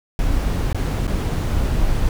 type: noise with dropouts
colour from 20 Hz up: brown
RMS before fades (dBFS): -19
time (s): 0.19-2.09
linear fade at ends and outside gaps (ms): 1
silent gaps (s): 0.729-0.746 / 1.069-1.077
effects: none